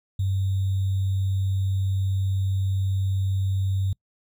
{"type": "tone with sample-and-hold", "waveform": "sine", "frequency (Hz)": 96.2, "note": "G2", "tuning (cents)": -32, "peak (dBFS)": -21, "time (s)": [0.19, 3.93], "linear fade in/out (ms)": 5, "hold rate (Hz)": 3675, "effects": ["noise-tail reverb RT60 0.1 s tail -25 dB re dry"]}